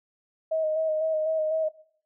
sine tone with vibrato, 630 Hz, D#5, 21 cents sharp, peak -23 dBFS, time 0.51-1.69 s, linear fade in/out 10 ms, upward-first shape square, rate 4 Hz, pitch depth 24 cents each way, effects noise-tail reverb RT60 0.6 s tail -19 dB re dry

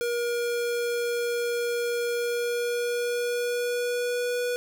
square tone with pitch glide, 476.1 to 488.9 Hz, A#4 to B4, +37 to -18 cents, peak -26 dBFS, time 0.01-4.56 s, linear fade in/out 0 ms, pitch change +45 cents, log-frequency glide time 2.11-4.4 s, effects none

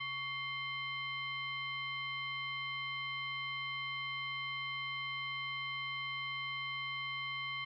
sine tone with frequency modulation, 2108 Hz, C7, 12 cents sharp, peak -37 dBFS, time 0-7.65 s, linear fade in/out 10 ms, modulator 987 Hz, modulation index 1.1, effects none

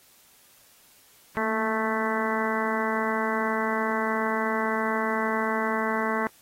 harmonic tone with a mistuned harmonic, 219.9 Hz, A3, 1 cent flat, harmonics 1 / 2 / 3 / 4 / 5 / 6 / 7 / 8 / 9, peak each -30 / -31 / -33 / -32 / -31 / -36 / -34 / -36 / -34 dBFS, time 1.37-6.27 s, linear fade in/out 0 ms, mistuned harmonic 1, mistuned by +43 cents, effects white hiss -57 dBFS RMS until 6.41 s + AAC 48 kbps

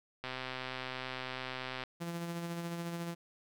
click train, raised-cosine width 0.3 ms, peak -23 dBFS, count 207, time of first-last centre 0.24-1.837 s, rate 129 Hz
sawtooth tone with tremolo, 170.2 Hz, F3, 44 cents flat, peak -32 dBFS, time 2-3.15 s, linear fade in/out 20 ms, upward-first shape sine, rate 14 Hz, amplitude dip 35%
effects none

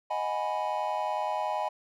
triangle chord, G# minor seventh, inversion second, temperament equal, 622.3 / 740 / 830.6 / 987.8 Hz, D#5 / F#5 / G#5 / B5, 0 / 0 / 0 / 0 cents, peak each -32 / -34 / -30 / -32 dBFS, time 0.1-1.69 s, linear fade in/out 10 ms, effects none

